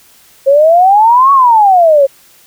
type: exponential two-way sweep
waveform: sine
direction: up then down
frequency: 534 to 1128 to 534 Hz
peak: -3 dBFS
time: 0.46-2.07 s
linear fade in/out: 20 ms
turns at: 1.32 s
effects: white hiss -44 dBFS RMS until 2.46 s